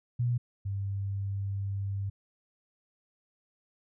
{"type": "tone pair in turn", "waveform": "sine", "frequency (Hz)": [121, 98.81], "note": ["B2", "G2"], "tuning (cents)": [-35, 14], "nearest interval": "major third", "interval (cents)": 351, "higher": "first", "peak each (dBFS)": [-25, -30], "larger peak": "first", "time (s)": [[0.19, 0.38], [0.65, 2.1]], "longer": "second", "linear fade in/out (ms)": 10, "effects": []}